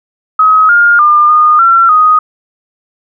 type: tone with pitch steps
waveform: sine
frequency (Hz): 1271 / 1414 / 1202 / 1224 / 1357 / 1247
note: D#6 / F6 / D6 / D#6 / E6 / D#6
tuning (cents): +36 / +21 / +40 / -29 / +50 / +3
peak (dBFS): -3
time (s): 0.39-2.19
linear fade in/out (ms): 5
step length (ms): 300
effects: none